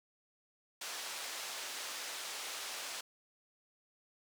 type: band-pass noise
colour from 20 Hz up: white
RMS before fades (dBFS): -43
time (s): 0.81-3.01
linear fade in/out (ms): 5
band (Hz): 480 to 6700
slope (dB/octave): 12
effects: none